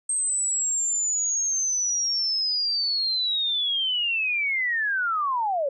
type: linear sweep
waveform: sine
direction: down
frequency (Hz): 8372 to 529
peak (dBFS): -22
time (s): 0.09-5.69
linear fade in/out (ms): 5
effects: none